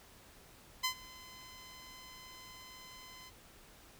10% pulse tone with ADSR envelope, 1024 Hz, C6, 38 cents flat, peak -21 dBFS, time 0.83-3.31 s, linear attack 16 ms, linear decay 92 ms, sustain -22 dB, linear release 32 ms, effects pink hiss -59 dBFS RMS until 3.99 s

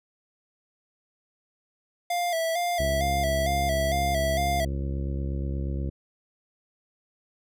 square tone with vibrato, 678 Hz, E5, 49 cents sharp, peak -25 dBFS, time 2.1-4.65 s, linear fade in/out 5 ms, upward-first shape square, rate 2.2 Hz, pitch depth 58 cents each way
harmonic tone, 68.4 Hz, C#2, 23 cents flat, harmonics 1 / 2 / 3 / 4 / 5 / 6 / 7 / 8, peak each -28 / -33 / -38 / -41 / -40 / -50 / -47 / -46 dBFS, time 2.79-5.9 s, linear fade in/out 10 ms
effects none

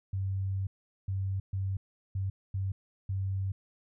sine tone bursts at uneven times, 96.4 Hz, G2, 28 cents flat, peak -29 dBFS, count 6, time 0.13-0.67 / 1.08-1.4 / 1.53-1.77 / 2.15-2.3 / 2.54-2.72 / 3.09-3.52 s, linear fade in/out 5 ms, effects none

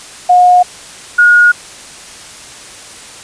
sine tone pair in turn, 720 / 1440 Hz, F#5 / F#6, -47 / -47 cents, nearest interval octave, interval 1200 cents, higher second, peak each -3 dBFS, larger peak neither, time 0.29-0.63 / 1.18-1.52 s, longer neither, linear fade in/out 10 ms, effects white hiss -32 dBFS RMS until 3.23 s + resampled to 22050 Hz

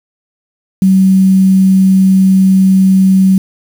sine tone with quantisation, 190 Hz, F#3, 46 cents sharp, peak -4 dBFS, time 0.82-3.38 s, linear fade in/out 2 ms, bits 5, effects none

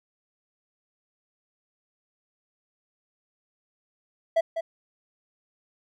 triangle tone with echo, 659.3 Hz, E5, in tune, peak -16 dBFS, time 4.36-4.41 s, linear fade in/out 10 ms, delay 200 ms, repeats 1, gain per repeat -8 dB, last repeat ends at 4.61 s, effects none

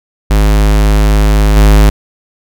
square tone with level steps, 51.91 Hz, G#1, in tune, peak -6 / -3 dBFS, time 0.3-1.9 s, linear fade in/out 10 ms, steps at 1.56 s, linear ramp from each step 10 ms, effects none

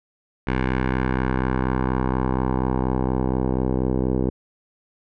10% pulse tone with low-pass filter sweep, 64.2 Hz, C2, 32 cents flat, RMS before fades -22 dBFS, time 0.47-4.3 s, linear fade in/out 5 ms, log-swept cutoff 2100 to 490 Hz, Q 1.6, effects none

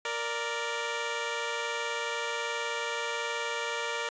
10% pulse tone pair together, 466.1 / 587.3 Hz, A#4 / D5, 0 / 0 cents, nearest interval major third, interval 400 cents, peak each -24 / -27 dBFS, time 0.05-4.09 s, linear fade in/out 2 ms, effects resampled to 16000 Hz

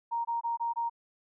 sine tone bursts, 933 Hz, A#5, 1 cent sharp, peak -28 dBFS, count 5, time 0.11-0.898 s, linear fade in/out 20 ms, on 140 ms, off 22 ms, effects none

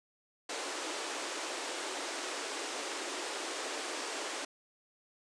pink band-pass noise, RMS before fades -39 dBFS, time 0.49-4.45 s, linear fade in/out 5 ms, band 300 to 9000 Hz, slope 48 dB/octave, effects none

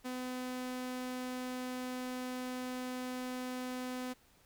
sawtooth tone, 252.8 Hz, B3, 41 cents sharp, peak -34 dBFS, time 0.04-4.14 s, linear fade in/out 20 ms, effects pink hiss -66 dBFS RMS until 4.45 s

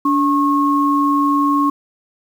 sine tone pair together, 288.2 / 1088 Hz, D4 / C#6, -33 / -33 cents, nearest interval octave + major seventh, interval 2300 cents, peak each -15 dBFS, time 0.05-1.7 s, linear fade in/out 5 ms, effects 7-bit

